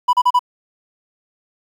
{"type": "tone bursts", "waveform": "triangle", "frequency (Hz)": 987.8, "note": "B5", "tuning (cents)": 0, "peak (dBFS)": -8, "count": 4, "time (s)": [0.08, 0.393], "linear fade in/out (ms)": 10, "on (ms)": 52, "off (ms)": 35, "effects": ["8-bit"]}